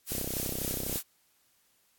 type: noise with tremolo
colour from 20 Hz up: blue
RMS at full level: -32 dBFS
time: 0.06-1.03 s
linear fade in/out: 50 ms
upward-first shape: triangle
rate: 3.6 Hz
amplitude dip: 45%
type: click train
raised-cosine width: 2 ms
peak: -23 dBFS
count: 28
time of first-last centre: 0.12-0.959 s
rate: 32.2 Hz
effects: white hiss -69 dBFS RMS until 1.98 s + AAC 64 kbps